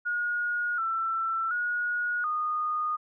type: tone with pitch steps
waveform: sine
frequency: 1440 / 1337 / 1448 / 1230 Hz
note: F#6 / E6 / F#6 / D#6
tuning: -47 / +24 / -38 / -20 cents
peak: -26 dBFS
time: 0.05-2.97 s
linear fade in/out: 20 ms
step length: 730 ms
effects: none